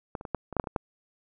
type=clicks; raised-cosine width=1 ms; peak=-19 / -27 / -23 / -13 / -24 / -14 / -8 / -29 / -19 / -12 dBFS; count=10; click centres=0.152 / 0.211 / 0.252 / 0.347 / 0.527 / 0.567 / 0.598 / 0.641 / 0.672 / 0.762 s; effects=none